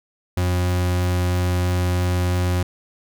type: tone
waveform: 40% pulse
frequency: 89.7 Hz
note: F2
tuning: 47 cents sharp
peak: -17 dBFS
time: 0.37-2.63 s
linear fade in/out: 5 ms
effects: none